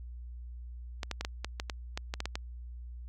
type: clicks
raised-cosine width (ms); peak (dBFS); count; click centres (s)
0.2; -17; 12; 1.032 / 1.113 / 1.21 / 1.249 / 1.446 / 1.599 / 1.698 / 1.975 / 2.139 / 2.204 / 2.256 / 2.355
effects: added 60 Hz sine -41 dBFS peak until 3.08 s